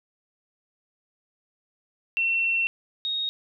sine tone pair in turn, 2709 / 3743 Hz, E7 / A#7, +47 / +6 cents, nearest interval tritone, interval 559 cents, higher second, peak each -21 / -25 dBFS, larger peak first, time 2.17-2.67 / 3.05-3.29 s, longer first, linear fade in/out 0 ms, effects none

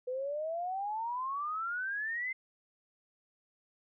sine exponential sweep, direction up, 494.5 to 2093 Hz, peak -33 dBFS, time 0.07-2.33 s, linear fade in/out 10 ms, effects none

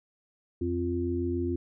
harmonic tone, 87 Hz, F2, 6 cents flat, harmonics 1 / 3 / 4, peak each -32 / -32 / -30 dBFS, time 0.61-1.56 s, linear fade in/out 5 ms, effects none

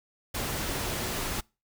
sine tone in noise, 366.6 Hz, F#4, 16 cents flat, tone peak -41 dBFS, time 0.84-1.11 s, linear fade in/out 10 ms, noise pink, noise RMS -32 dBFS, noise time 0.34-1.41 s, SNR -12 dB, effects noise-tail reverb RT60 0.3 s tail -26 dB re dry

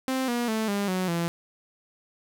sawtooth tone with pitch steps, 261.6 / 239.9 / 220 / 201.7 / 184.98 / 169.63 Hz, C4 / A#3 / A3 / G3 / F#3 / E3, 0 / +50 / 0 / +50 / 0 / +50 cents, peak -21 dBFS, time 0.08-1.28 s, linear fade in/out 0 ms, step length 200 ms, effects none

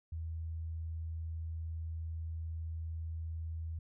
sine tone, 81.2 Hz, E2, 26 cents flat, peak -37 dBFS, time 0.12-3.79 s, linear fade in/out 5 ms, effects none

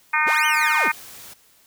harmonic tone, 305.9 Hz, D#4, 29 cents flat, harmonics 3 / 4 / 5 / 6 / 7 / 8, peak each -24 / -24 / -24 / -24 / -24 / -24 dBFS, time 0.13-0.92 s, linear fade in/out 10 ms
sawtooth linear two-way sweep, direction up then down, 77.78 to 3146 to 125.8 Hz, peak -22 dBFS, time 0.26-0.89 s, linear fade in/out 20 ms, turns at 0.46 s
white noise, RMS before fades -41 dBFS, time 0.53-1.34 s, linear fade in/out 10 ms
effects white hiss -56 dBFS RMS until 1.66 s

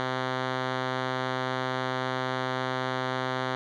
5% pulse tone with low-pass filter, 129.1 Hz, C3, 23 cents flat, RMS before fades -30 dBFS, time 0-3.55 s, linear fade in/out 0 ms, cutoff 3100 Hz, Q 1.2, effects none

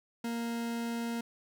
40% pulse tone, 233.1 Hz, A#3, in tune, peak -32 dBFS, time 0.24-1.21 s, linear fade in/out 5 ms, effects none

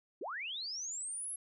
sine linear sweep, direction up, 279.7 to 11175 Hz, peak -38 dBFS, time 0.21-1.36 s, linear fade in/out 5 ms, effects none

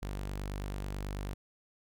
sawtooth tone, 49.17 Hz, G1, 6 cents sharp, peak -32 dBFS, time 0.02-1.34 s, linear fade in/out 10 ms, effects none

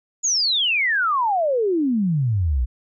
sine exponential sweep, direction down, 6980 to 56.5 Hz, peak -17 dBFS, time 0.23-2.66 s, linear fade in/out 20 ms, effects none

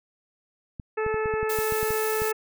clicks, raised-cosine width 5 ms, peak -23 dBFS, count 11, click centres 0.798 / 1.064 / 1.143 / 1.258 / 1.339 / 1.43 / 1.588 / 1.723 / 1.83 / 1.906 / 2.219 s
harmonic tone, 435.2 Hz, A4, 19 cents flat, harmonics 1 / 2 / 3 / 4 / 5 / 6, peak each -25 / -34 / -34 / -35 / -42 / -40 dBFS, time 0.97-2.33 s, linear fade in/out 10 ms
blue noise, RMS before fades -33 dBFS, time 1.49-2.32 s, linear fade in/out 10 ms
effects none

